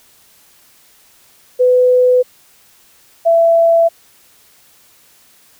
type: tone pair in turn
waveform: sine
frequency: 501 / 667.8 Hz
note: B4 / E5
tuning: +25 / +22 cents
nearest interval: perfect fourth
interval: 497 cents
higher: second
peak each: -7 dBFS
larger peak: neither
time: 1.59-2.23 / 3.25-3.89 s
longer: neither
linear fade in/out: 20 ms
effects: white hiss -49 dBFS RMS until 5.59 s